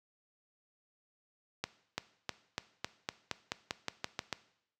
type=accelerating click train; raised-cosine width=0.2 ms; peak=-16 dBFS; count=13; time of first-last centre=1.64-4.327 s; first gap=340 ms; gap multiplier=0.92; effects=noise-tail reverb RT60 0.7 s tail -17 dB re dry + high-pass 80 Hz 12 dB/octave